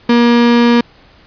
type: tone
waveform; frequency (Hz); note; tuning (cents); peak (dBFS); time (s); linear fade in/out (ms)
35% pulse; 237.6; A#3; +33; -5; 0.09-0.81; 5
effects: pink hiss -45 dBFS RMS until 1.26 s + resampled to 11025 Hz